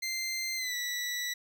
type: tone with pitch glide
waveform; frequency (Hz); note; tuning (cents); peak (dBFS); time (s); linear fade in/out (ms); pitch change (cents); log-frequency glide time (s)
20% pulse; 2085 to 1956.6; C7 to B6; -7 to -17; -27; 0.02-1.34; 10; -110; 0.56-0.75
effects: none